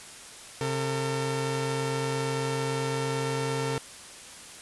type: tone pair together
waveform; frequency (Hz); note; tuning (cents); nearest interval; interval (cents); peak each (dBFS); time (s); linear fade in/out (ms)
sawtooth; 134.38 / 452; C3 / A4; +47 / +47; octave + major sixth; 2100; -26; 0.61-3.78; 0
effects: white hiss -45 dBFS RMS until 4.61 s + resampled to 24000 Hz